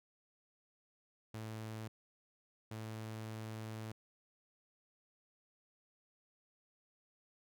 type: tone bursts at uneven times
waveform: sawtooth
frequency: 110 Hz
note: A2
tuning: in tune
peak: -39 dBFS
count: 2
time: 1.34-1.88 / 2.71-3.92 s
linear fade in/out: 5 ms
effects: none